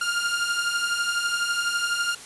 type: beating tone pair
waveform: sawtooth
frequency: 1396.9 / 1408.9 Hz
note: F6 / F6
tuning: 0 / +15 cents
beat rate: 12 Hz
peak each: -25 / -21 dBFS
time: 0.01-2.15 s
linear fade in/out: 5 ms
effects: white hiss -42 dBFS RMS until 2.25 s + resampled to 24000 Hz